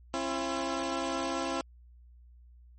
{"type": "tone pair together", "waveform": "15% pulse", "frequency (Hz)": [268.8, 337.2], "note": ["C4", "E4"], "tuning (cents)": [47, 39], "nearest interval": "major third", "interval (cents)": 392, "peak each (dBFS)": -27, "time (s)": [0.14, 1.61], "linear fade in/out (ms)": 0, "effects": ["added 60 Hz sine -52 dBFS peak until 2.78 s", "MP3 32 kbps"]}